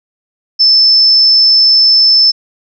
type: tone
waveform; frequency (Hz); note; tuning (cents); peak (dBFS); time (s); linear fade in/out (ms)
sine; 5274; E8; 0; -4; 0.59-2.32; 20
effects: none